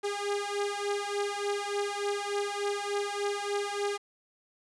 sawtooth beating tone pair, 404.9 / 408.3 Hz, G#4 / G#4, -44 / -29 cents, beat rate 3.4 Hz, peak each -29 / -29 dBFS, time 0.03-3.98 s, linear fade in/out 20 ms, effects resampled to 22050 Hz + 9-bit

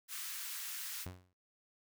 white high-pass noise, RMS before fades -43 dBFS, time 0.08-1.07 s, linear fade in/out 50 ms, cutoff 1200 Hz, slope 24 dB/octave
sawtooth tone with exponential decay, 91.2 Hz, F#2, 24 cents flat, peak -36 dBFS, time 1.06-1.33 s, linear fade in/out 0 ms, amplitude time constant 58 ms
effects noise-tail reverb RT60 0.2 s tail -20 dB re dry

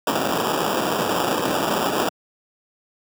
white noise with sample-and-hold, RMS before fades -21 dBFS, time 0.07-2.09 s, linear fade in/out 2 ms, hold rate 2100 Hz, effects high-pass 200 Hz 12 dB/octave

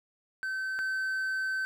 triangle tone pair in turn, 1538 / 1538 Hz, G6 / G6, -33 / -33 cents, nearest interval unison, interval 0 cents, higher neither, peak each -29 / -27 dBFS, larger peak second, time 0.43-0.79 / 0.79-1.65 s, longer second, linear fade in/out 0 ms, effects none

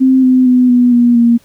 sine tone with pitch steps, 261.6 / 256.1 / 250.7 / 245.4 / 240.2 / 235.1 Hz, C4 / C4 / B3 / B3 / B3 / A#3, 0 / -37 / +26 / -11 / -48 / +15 cents, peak -5 dBFS, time 0-1.38 s, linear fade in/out 20 ms, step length 230 ms, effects pink hiss -49 dBFS RMS until 1.44 s

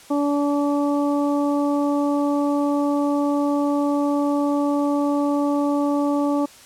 harmonic tone, 287.8 Hz, D4, 35 cents flat, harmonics 1 / 2 / 3 / 4, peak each -19 / -25 / -29 / -31 dBFS, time 0.1-6.46 s, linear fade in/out 10 ms, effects white hiss -46 dBFS RMS until 6.65 s + low-pass 10000 Hz 12 dB/octave

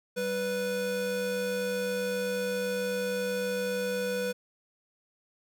square tone pair together, 193.86 / 493.9 Hz, G3 / B4, -19 / 0 cents, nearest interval octave + major third, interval 1619 cents, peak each -37 / -30 dBFS, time 0.16-4.33 s, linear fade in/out 20 ms, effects none

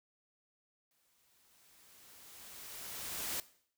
white noise with exponential growth, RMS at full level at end -37 dBFS, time 0.91-3.4 s, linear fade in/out 1 ms, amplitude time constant 540 ms, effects noise-tail reverb RT60 0.6 s tail -18 dB re dry

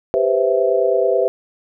sine chord, C major seventh, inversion second, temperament equal with one note detuned, 394.5 / 493.9 / 523.3 / 659.3 Hz, G4 / B4 / C5 / E5, +11 / 0 / 0 / 0 cents, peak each -19 dBFS, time 0.14-1.28 s, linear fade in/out 0 ms, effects none

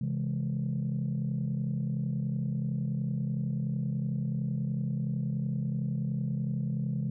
sine chord, C augmented, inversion none, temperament equal with one note detuned, 134.18 / 164.81 / 207.7 Hz, C3 / E3 / G#3, +44 / 0 / 0 cents, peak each -30 / -33 / -33 dBFS, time 0.01-7.1 s, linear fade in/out 5 ms, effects tanh soft clip ceiling -23 dBFS

